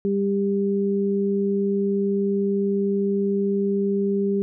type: tone pair together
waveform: sine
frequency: 198.4 / 397.9 Hz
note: G3 / G4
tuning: +21 / +26 cents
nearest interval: octave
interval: 1205 cents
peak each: -22 dBFS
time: 0.05-4.42 s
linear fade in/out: 0 ms
effects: none